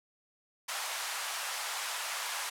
pink high-pass noise, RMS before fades -36 dBFS, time 0.68-2.5 s, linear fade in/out 10 ms, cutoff 780 Hz, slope 24 dB/octave, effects low-pass 12000 Hz 12 dB/octave

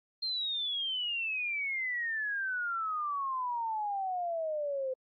sine exponential sweep, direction down, 4216 to 512 Hz, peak -31 dBFS, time 0.22-4.94 s, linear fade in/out 10 ms, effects AAC 32 kbps

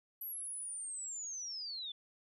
sine linear sweep, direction down, 11840 to 3449 Hz, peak -40 dBFS, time 0.21-1.92 s, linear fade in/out 5 ms, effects none

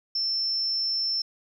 sine tone, 5350 Hz, E8, 25 cents sharp, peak -24 dBFS, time 0.15-1.22 s, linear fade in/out 5 ms, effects 10-bit

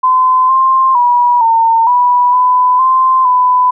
sine tone with pitch steps, 1025 / 1053 / 970 / 909 / 982 / 1001 / 1040 / 1000 Hz, C6 / C6 / B5 / A#5 / B5 / B5 / C6 / B5, -36 / +11 / -31 / -44 / -10 / +23 / -11 / +21 cents, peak -6 dBFS, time 0.03-3.71 s, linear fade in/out 10 ms, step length 460 ms, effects none

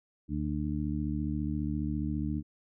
harmonic tone, 74.7 Hz, D2, 30 cents sharp, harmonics 1 / 2 / 3 / 4, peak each -35 / -35 / -35 / -35 dBFS, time 0.28-2.43 s, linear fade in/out 50 ms, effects none

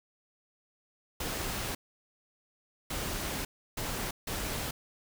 pink noise bursts at uneven times, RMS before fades -35 dBFS, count 4, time 1.2-1.75 / 2.9-3.45 / 3.77-4.11 / 4.27-4.71 s, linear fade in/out 5 ms, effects none

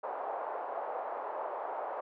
white band-pass noise, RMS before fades -38 dBFS, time 0.03-2.01 s, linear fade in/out 10 ms, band 540 to 910 Hz, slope 24 dB/octave, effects none

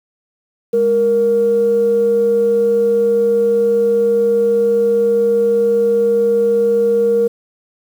sine tone pair together, 205.5 / 467.5 Hz, G#3 / A#4, -18 / +5 cents, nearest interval octave + major second, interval 1423 cents, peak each -22 / -10 dBFS, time 0.73-7.28 s, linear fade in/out 10 ms, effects tanh soft clip ceiling -5 dBFS + 7-bit

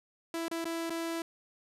sawtooth tone with dropouts, 331.7 Hz, E4, 11 cents sharp, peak -29 dBFS, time 0.34-1.22 s, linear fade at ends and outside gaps 2 ms, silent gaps 0.482-0.513 / 0.644-0.654 / 0.897-0.904 s, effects resampled to 32000 Hz + 10-bit

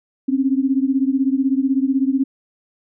sine beating tone pair, 262.4 / 278.4 Hz, C4 / C#4, +5 / +8 cents, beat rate 16 Hz, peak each -17 / -19 dBFS, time 0.28-2.24 s, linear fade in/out 10 ms, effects none

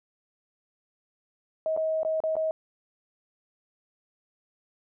sine tone with dropouts, 635 Hz, D#5, 35 cents sharp, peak -24 dBFS, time 1.66-2.51 s, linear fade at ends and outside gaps 1 ms, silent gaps 1.765-1.774 / 2.032-2.049 / 2.203-2.237 / 2.355-2.366 s, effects none

